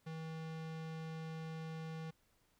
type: tone with low-pass filter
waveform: square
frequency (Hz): 160.5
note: E3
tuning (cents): -46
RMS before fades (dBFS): -45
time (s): 0.06-2.11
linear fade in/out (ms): 10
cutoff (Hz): 4700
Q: 0.74
effects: pink hiss -75 dBFS RMS until 2.59 s